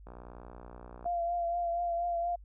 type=click train; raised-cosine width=1 ms; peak=-34 dBFS; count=61; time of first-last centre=0.07-1.06 s; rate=60.6 Hz
type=tone with vibrato; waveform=sine; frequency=690 Hz; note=F5; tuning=21 cents flat; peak=-29 dBFS; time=1.05-2.36 s; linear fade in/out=10 ms; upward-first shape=triangle; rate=4.2 Hz; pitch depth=32 cents each way
effects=added 50 Hz sine -49 dBFS peak until 2.44 s